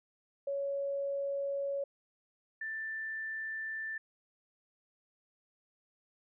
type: tone pair in turn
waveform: sine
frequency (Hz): 558 / 1771.5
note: C#5 / A6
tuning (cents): +11 / +11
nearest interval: octave + minor sixth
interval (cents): 2000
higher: second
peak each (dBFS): -32 / -36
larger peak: first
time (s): 0.47-1.84 / 2.61-3.98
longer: neither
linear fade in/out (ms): 5
effects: none